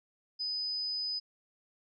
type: tone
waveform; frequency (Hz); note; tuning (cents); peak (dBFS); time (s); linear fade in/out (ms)
sine; 5000; D#8; +8; -32; 0.39-1.2; 20
effects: none